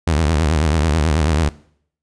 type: tone with vibrato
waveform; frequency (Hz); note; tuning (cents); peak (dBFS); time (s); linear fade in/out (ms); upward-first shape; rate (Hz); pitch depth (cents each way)
sawtooth; 77.78; D#2; 0; -10; 0.07-1.49; 5; triangle; 9.2; 180
effects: noise-tail reverb RT60 0.6 s tail -20 dB re dry + resampled to 22050 Hz